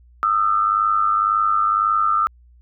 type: tone pair together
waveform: sine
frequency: 1225 / 1326.9 Hz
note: D#6 / E6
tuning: -27 / +11 cents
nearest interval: minor second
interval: 138 cents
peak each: -18 dBFS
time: 0.23-2.27 s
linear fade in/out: 0 ms
effects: added 60 Hz sine -47 dBFS peak until 2.61 s